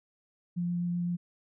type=tone with vibrato; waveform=sine; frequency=174.61 Hz; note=F3; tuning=in tune; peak=-28 dBFS; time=0.56-1.17 s; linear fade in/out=20 ms; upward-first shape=sine; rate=7.9 Hz; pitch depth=8 cents each way; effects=none